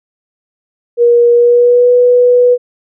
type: tone with pitch glide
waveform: sine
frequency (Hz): 475.9 to 491.5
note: A#4 to B4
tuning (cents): +36 to -8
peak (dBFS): -4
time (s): 0.97-2.58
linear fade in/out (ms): 50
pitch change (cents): +56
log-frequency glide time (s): 1.32-1.91
effects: none